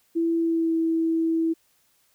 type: tone with pitch glide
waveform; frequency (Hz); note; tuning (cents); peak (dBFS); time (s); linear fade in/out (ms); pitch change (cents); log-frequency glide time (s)
sine; 332.4 to 326.7; E4 to E4; +15 to -15; -20; 0.15-1.54; 20; -30; 0.37-0.74
effects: white hiss -65 dBFS RMS until 2.14 s